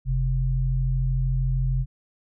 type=tone pair together; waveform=sine; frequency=43.44 / 130.3 Hz; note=F1 / C3; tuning=-8 / -7 cents; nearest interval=octave + perfect fifth; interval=1901 cents; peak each=-23 dBFS; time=0.05-1.86 s; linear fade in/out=50 ms; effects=none